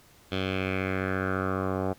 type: tone with low-pass filter sweep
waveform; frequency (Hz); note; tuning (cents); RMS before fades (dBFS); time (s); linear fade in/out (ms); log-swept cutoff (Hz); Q
10% pulse; 94.6; F#2; +39; -29; 0.31-1.94; 20; 3400 to 860; 3.4
effects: pink hiss -57 dBFS RMS until 1.98 s